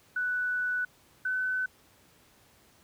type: tone pair in turn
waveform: sine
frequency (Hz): 1485 / 1511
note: F#6 / F#6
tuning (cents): +6 / +36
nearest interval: unison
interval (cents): 30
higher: second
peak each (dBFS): -27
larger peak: neither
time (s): 0.16-0.85 / 1.25-1.66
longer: first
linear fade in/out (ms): 5
effects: pink hiss -61 dBFS RMS until 2.83 s + high-pass 60 Hz 12 dB/octave